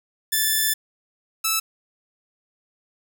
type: tone pair in turn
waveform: 5% pulse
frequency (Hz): 1752 / 1312.5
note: A6 / E6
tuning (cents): -8 / -8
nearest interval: perfect fourth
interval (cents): 500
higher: first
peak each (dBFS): -8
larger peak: neither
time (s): 0.32-0.74 / 1.44-1.6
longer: first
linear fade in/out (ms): 10
effects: none